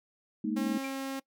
sine chord, Ab suspended second, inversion none, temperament equal with one note detuned, 211.2 / 233.1 / 311.1 Hz, Ab3 / Bb3 / Eb4, +29 / 0 / 0 cents, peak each -33 dBFS, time 0.44-0.78 s, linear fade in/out 5 ms
sawtooth tone, 269.9 Hz, C#4, 46 cents flat, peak -30 dBFS, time 0.56-1.2 s, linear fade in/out 10 ms
triangle tone with exponential decay, 2364 Hz, D7, 11 cents sharp, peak -35 dBFS, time 0.84-1.02 s, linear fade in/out 2 ms, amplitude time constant 38 ms
effects noise-tail reverb RT60 0.1 s tail -22 dB re dry

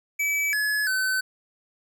square tone with pitch steps, 2298 / 1700 / 1522 Hz, D7 / G#6 / F#6, -38 / +40 / +48 cents, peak -23 dBFS, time 0.19-1.21 s, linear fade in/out 10 ms, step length 340 ms, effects none

